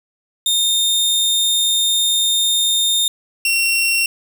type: tone pair in turn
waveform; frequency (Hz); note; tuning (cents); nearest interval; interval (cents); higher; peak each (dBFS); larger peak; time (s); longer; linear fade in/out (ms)
sawtooth; 3649 / 2731; A#7 / F7; -38 / -39; perfect fourth; 501; first; -11; neither; 0.46-3.08 / 3.45-4.06; first; 2
effects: 8-bit